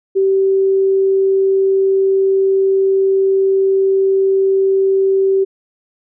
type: tone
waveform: sine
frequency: 386.6 Hz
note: G4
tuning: 24 cents flat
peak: -10 dBFS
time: 0.15-5.45 s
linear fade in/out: 20 ms
effects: none